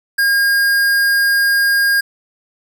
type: tone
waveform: square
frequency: 1620 Hz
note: G#6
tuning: 43 cents flat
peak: -12 dBFS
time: 0.18-2.01 s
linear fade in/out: 10 ms
effects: none